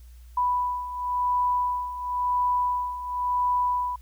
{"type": "beating tone pair", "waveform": "sine", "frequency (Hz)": [987.8, 988.75], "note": ["B5", "B5"], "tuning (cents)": [0, 2], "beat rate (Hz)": 0.95, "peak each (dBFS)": [-29, -24], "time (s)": [0.37, 3.96], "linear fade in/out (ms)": 5, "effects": ["added 60 Hz sine -44 dBFS peak until 4.01 s", "white hiss -62 dBFS RMS until 4.01 s"]}